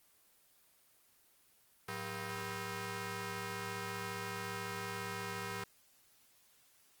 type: ring-modulated tone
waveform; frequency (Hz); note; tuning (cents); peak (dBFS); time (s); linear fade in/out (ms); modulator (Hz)
10% pulse; 292.5; D4; -7; -28; 1.88-5.64; 5; 694
effects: white hiss -68 dBFS RMS until 7 s + Opus 24 kbps